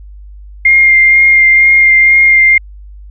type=tone with vibrato; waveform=sine; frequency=2116 Hz; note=C7; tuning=19 cents sharp; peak=-3 dBFS; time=0.65-2.58 s; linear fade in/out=5 ms; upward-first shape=sine; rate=2.1 Hz; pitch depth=13 cents each way; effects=added 50 Hz sine -29 dBFS peak until 3.1 s